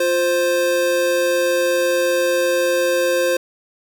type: tone pair together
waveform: square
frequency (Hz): 351.5 / 523.3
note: F4 / C5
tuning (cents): +11 / 0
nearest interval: perfect fifth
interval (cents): 689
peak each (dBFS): -23 / -17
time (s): 0-3.37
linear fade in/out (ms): 5
effects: none